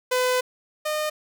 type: tone pair in turn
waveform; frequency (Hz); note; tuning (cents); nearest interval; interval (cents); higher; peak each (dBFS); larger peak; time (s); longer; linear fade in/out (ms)
sawtooth; 504 / 610.8; B4 / D#5; +35 / -32; minor third; 333; second; -16 / -20; first; 0.11-0.41 / 0.85-1.1; first; 10
effects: none